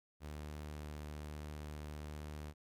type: tone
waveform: sawtooth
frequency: 75.1 Hz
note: D2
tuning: 39 cents sharp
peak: -40 dBFS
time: 0.2-2.54 s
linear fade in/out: 50 ms
effects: MP3 96 kbps